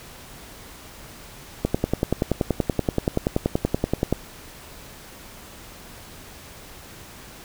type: click train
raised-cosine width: 2 ms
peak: -6 dBFS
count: 27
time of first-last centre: 1.65-4.126 s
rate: 10.5 Hz
effects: pink hiss -43 dBFS RMS until 7.44 s